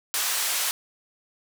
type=band-pass noise; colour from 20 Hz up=white; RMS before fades=-26 dBFS; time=0.14-0.71 s; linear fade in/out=0 ms; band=760 to 13000 Hz; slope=12 dB/octave; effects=none